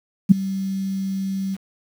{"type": "tone with ADSR envelope", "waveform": "sine", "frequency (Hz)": 193, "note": "G3", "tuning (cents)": -27, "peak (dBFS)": -3, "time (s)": [0.29, 1.57], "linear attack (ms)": 25, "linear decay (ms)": 9, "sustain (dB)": -19, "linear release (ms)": 32, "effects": ["7-bit"]}